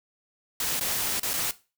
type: noise with dropouts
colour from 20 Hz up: white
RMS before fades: -28 dBFS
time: 0.6-1.51 s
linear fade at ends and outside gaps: 2 ms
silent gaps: 0.796-0.809 / 1.197-1.231 / 1.334-1.338 s
effects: noise-tail reverb RT60 0.3 s tail -17 dB re dry